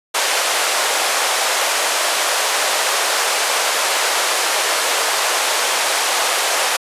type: band-pass noise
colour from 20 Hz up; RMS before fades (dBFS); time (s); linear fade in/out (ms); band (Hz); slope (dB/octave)
pink; -18; 0.14-6.77; 10; 530 to 11000; 24
effects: resampled to 32000 Hz